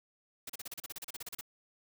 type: noise bursts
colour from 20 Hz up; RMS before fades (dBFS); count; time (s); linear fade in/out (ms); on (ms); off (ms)
white; -42; 16; 0.47-1.411; 5; 26; 35
effects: none